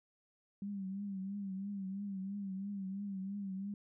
sine tone with vibrato, 196.2 Hz, G3, 2 cents sharp, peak -38 dBFS, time 0.62-3.74 s, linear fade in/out 2 ms, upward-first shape triangle, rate 3 Hz, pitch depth 81 cents each way, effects none

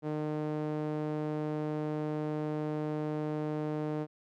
sawtooth tone with band-pass filter, 152.2 Hz, D#3, 38 cents flat, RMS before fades -34 dBFS, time 0.02-4.07 s, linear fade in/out 50 ms, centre 410 Hz, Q 1.1, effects none

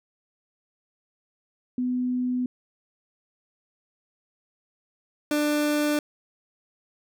sine / 30% pulse tone pair in turn, 250 / 296.8 Hz, B3 / D4, +21 / +18 cents, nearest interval minor third, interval 297 cents, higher second, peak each -23 / -19 dBFS, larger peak second, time 1.78-2.46 / 5.31-5.99 s, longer neither, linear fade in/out 2 ms, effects none

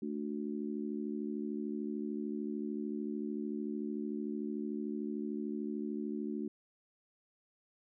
harmonic tone, 73.42 Hz, D2, in tune, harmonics 3 / 4 / 5, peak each -38 / -40 / -42 dBFS, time 0.02-6.48 s, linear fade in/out 5 ms, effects none

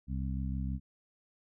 harmonic tone, 66.3 Hz, C2, 23 cents sharp, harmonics 1 / 2 / 3 / 4, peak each -34 / -38 / -39 / -45 dBFS, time 0.07-0.8 s, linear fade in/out 50 ms, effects none

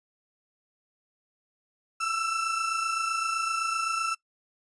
35% pulse tone pair together, 1325.2 / 1353 Hz, E6 / E6, +9 / +45 cents, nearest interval unison, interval 36 cents, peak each -26 / -31 dBFS, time 2-4.15 s, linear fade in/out 10 ms, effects noise-tail reverb RT60 0.1 s tail -21 dB re dry + resampled to 22050 Hz

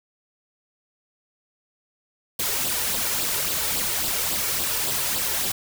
white noise with flanger, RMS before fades -25 dBFS, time 2.39-5.52 s, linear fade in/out 5 ms, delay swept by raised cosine 0.23 to 2.23 ms, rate 3.6 Hz, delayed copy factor +0.55, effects none

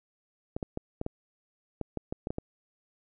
clicks, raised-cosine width 2 ms, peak -19 dBFS, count 11, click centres 0.565 / 0.628 / 0.774 / 1.014 / 1.064 / 1.813 / 1.973 / 2.125 / 2.271 / 2.305 / 2.384 s, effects none

